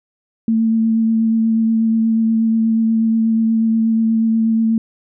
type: tone with vibrato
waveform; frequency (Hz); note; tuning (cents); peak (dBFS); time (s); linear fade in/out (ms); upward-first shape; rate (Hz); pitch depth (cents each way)
sine; 224.3; A3; +34; -12; 0.48-4.78; 2; sine; 8.3; 14
effects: none